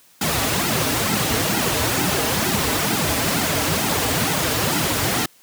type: noise with flanger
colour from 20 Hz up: pink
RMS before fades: -20 dBFS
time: 0.21-5.26 s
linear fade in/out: 5 ms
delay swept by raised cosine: 1.7 to 5.7 ms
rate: 2.2 Hz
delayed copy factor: -0.8
effects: white hiss -53 dBFS RMS until 5.42 s + high-pass 100 Hz 12 dB/octave